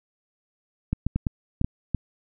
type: clicks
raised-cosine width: 5 ms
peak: -11 dBFS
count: 7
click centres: 0.93 / 1.066 / 1.16 / 1.268 / 1.614 / 1.645 / 1.947 s
effects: none